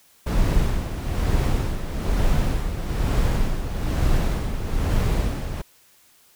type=noise with tremolo; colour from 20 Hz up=brown; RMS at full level=-19 dBFS; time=0.26-5.62 s; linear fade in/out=10 ms; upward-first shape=sine; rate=1.1 Hz; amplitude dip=60%; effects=white hiss -56 dBFS RMS until 6.35 s